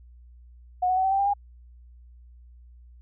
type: tone with pitch steps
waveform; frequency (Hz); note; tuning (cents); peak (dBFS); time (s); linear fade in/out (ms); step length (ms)
sine; 728 / 741.2 / 754.5 / 768.2 / 782.1 / 796.2 / 810.6; F#5 / F#5 / F#5 / G5 / G5 / G5 / G#5; -28 / +3 / +34 / -35 / -4 / +27 / -42; -20; 0.82-1.338; 10; 74
effects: added 60 Hz sine -47 dBFS peak until 3.01 s